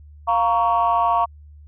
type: chord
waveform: sine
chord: Bb minor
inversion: second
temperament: just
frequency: 699.2 / 932.3 / 1118.8 Hz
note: F5 / Bb5 / Db6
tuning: +2 / 0 / +16 cents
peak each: -19 dBFS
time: 0.27-1.26 s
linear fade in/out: 20 ms
effects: tanh soft clip ceiling -9 dBFS + added 74 Hz sine -41 dBFS peak until 1.67 s